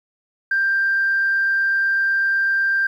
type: tone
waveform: sine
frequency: 1582 Hz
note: G6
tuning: 15 cents sharp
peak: -15 dBFS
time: 0.51-2.87 s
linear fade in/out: 5 ms
effects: tanh soft clip ceiling -11 dBFS + 9-bit